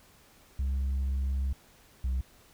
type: tone pair in turn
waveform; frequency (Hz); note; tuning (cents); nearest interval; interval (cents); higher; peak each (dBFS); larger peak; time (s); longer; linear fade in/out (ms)
sine; 67.1 / 64.08; C2 / C2; +44 / -35; minor second; 79; first; -24; neither; 0.59-1.53 / 2.04-2.21; first; 5
effects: tanh soft clip ceiling -26 dBFS + pink hiss -59 dBFS RMS until 2.53 s